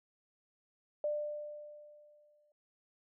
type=tone with exponential decay; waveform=sine; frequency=595 Hz; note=D5; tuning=22 cents sharp; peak=-30 dBFS; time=1.04-2.52 s; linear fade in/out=2 ms; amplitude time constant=320 ms; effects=none